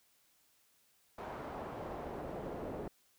brown noise with band-pass filter sweep, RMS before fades -43 dBFS, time 1.18-2.88 s, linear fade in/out 5 ms, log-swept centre 910 to 480 Hz, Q 1.3, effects white hiss -71 dBFS RMS until 3.18 s

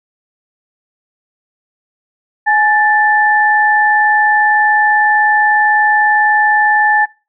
sine tone pair together, 842.2 / 1764 Hz, G#5 / A6, +24 / +4 cents, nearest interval octave + minor second, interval 1280 cents, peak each -11 dBFS, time 2.46-7.06 s, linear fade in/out 20 ms, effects noise-tail reverb RT60 0.3 s tail -22 dB re dry

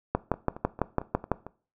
two click trains, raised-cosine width 1 ms, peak -24 / -9 dBFS, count 6 / 8, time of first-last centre 0.34-1.466 / 0.15-1.317 s, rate 4.44 / 6 Hz, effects noise-tail reverb RT60 0.4 s tail -19 dB re dry

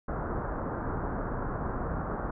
pink low-pass noise, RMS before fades -33 dBFS, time 0.08-2.31 s, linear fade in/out 5 ms, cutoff 1500 Hz, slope 48 dB/octave, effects none

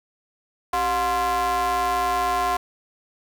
square ring-modulated tone, 164.81 Hz, E3, in tune, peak -18 dBFS, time 0.73-2.57 s, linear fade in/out 5 ms, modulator 882 Hz, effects 8-bit

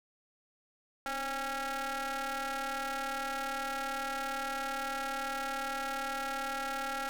sawtooth ring-modulated tone, 277.2 Hz, C#4, in tune, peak -27 dBFS, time 1.06-7.09 s, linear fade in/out 0 ms, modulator 1090 Hz, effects none

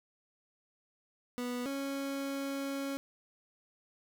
30% pulse tone pair in turn, 245.7 / 275.8 Hz, B3 / C#4, -9 / -9 cents, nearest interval major second, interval 200 cents, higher second, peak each -32 / -32 dBFS, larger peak neither, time 1.38-1.66 / 1.66-2.97 s, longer second, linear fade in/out 0 ms, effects none

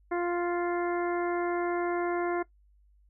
harmonic tone, 349.2 Hz, F4, in tune, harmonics 1 / 2 / 3 / 4 / 5 / 6, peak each -28 / -34 / -38 / -40 / -42 / -44 dBFS, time 0.11-2.43 s, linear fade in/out 10 ms, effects noise-tail reverb RT60 0.1 s tail -18 dB re dry + added 50 Hz sine -59 dBFS peak until 3.09 s

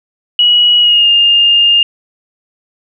sine tone with pitch glide, 2915 to 2819 Hz, F#7 to F7, -26 to +16 cents, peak -5 dBFS, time 0.39-1.83 s, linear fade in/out 2 ms, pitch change -58 cents, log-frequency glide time 0.8-1.09 s, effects none

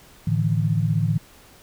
sine chord, A suspended fourth, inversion none, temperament equal with one note detuned, 110 / 149.23 / 164.81 Hz, A2 / D3 / E3, 0 / +28 / 0 cents, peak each -22 / -23 / -23 dBFS, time 0.27-1.18 s, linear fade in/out 5 ms, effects pink hiss -50 dBFS RMS until 1.62 s

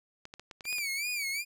clicks, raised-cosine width 0.2 ms, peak -27 dBFS, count 8, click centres 0.254 / 0.339 / 0.396 / 0.512 / 0.608 / 0.654 / 0.728 / 0.784 s
sawtooth tone with vibrato, 2312 Hz, D7, 28 cents flat, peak -28 dBFS, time 0.64-1.45 s, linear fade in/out 50 ms, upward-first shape sine, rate 2.7 Hz, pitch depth 120 cents each way
effects none

